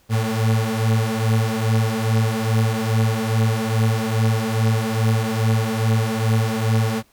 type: beating tone pair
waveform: 35% pulse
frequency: 110 / 112.4 Hz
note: A2 / A2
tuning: 0 / +37 cents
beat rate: 2.4 Hz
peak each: -19 / -18 dBFS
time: 0.09-7.03 s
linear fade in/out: 50 ms
effects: pink hiss -58 dBFS RMS until 7.12 s